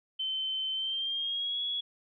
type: tone with pitch glide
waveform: sine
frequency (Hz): 3079 to 3358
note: G7 to G#7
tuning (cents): -32 to +18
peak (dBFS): -30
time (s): 0.19-1.81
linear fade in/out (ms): 10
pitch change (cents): +150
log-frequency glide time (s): 0.73-1.61
effects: none